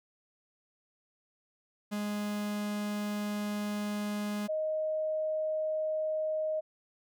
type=tone pair in turn; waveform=45% pulse / sine; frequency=207.7 / 623.8 Hz; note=G#3 / D#5; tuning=0 / +4 cents; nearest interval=octave + perfect fifth; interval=1904 cents; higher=second; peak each=-32 / -29 dBFS; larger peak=second; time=1.91-4.48 / 4.48-6.61 s; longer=first; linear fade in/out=20 ms; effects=none